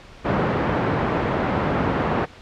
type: band-pass noise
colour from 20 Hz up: pink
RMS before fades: -22 dBFS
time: 0.24-2.26 s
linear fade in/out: 20 ms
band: 110 to 1400 Hz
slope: 12 dB/octave
effects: pink hiss -44 dBFS RMS until 2.41 s + low-pass 4000 Hz 12 dB/octave